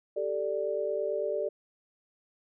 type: chord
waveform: sine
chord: G suspended second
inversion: none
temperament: just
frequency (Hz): 392 / 441 / 588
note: G4 / A4 / D5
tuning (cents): 0 / +4 / +2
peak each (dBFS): -34 / -33 / -31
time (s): 0.16-1.49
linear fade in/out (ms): 10
effects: none